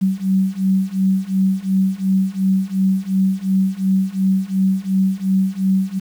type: beating tone pair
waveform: sine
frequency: 189.3 / 192.1 Hz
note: F#3 / G3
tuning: +40 / -35 cents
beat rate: 2.8 Hz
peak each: -18 / -17 dBFS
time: 0.01-6 s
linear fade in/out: 20 ms
effects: 7-bit